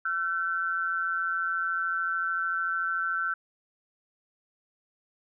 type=tone pair together; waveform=sine; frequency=1353.3 / 1527 Hz; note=E6 / G6; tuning=+45 / -46 cents; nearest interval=major second; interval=209 cents; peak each=-29 / -29 dBFS; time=0.05-3.34 s; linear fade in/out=5 ms; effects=none